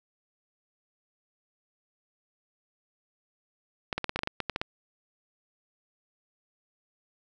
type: clicks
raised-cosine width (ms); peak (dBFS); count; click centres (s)
0.3; -13; 12; 3.928 / 3.98 / 4.043 / 4.094 / 4.16 / 4.191 / 4.234 / 4.274 / 4.403 / 4.497 / 4.561 / 4.615
effects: none